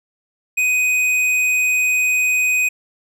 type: tone with hard clipping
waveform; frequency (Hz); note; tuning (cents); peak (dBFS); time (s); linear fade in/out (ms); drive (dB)
sine; 2500; D#7; +8; -16; 0.57-2.69; 10; 9
effects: none